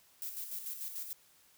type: noise with tremolo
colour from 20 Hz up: violet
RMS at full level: -40 dBFS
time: 0.22-1.13 s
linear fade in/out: 0 ms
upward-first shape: square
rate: 6.8 Hz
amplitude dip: 50%
effects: white hiss -65 dBFS RMS until 1.57 s